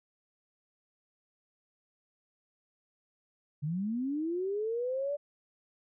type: linear sweep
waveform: sine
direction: up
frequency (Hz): 140 to 587.3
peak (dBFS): -30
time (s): 3.62-5.17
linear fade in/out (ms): 20
effects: none